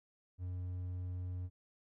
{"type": "tone", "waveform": "triangle", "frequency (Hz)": 90.4, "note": "F#2", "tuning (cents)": -40, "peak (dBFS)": -36, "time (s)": [0.38, 1.5], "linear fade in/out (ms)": 50, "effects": []}